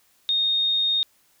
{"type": "tone", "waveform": "sine", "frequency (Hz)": 3698, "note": "A#7", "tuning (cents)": -15, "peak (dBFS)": -19, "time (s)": [0.29, 1.03], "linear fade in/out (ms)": 0, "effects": ["white hiss -62 dBFS RMS until 1.4 s"]}